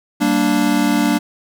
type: chord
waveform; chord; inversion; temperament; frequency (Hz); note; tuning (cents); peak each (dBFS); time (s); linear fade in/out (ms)
square; G minor; none; equal with one note detuned; 194.64 / 233.1 / 293.7; G3 / Bb3 / D4; -12 / 0 / 0; -21 / -19 / -17; 0.2-1.19; 20
effects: none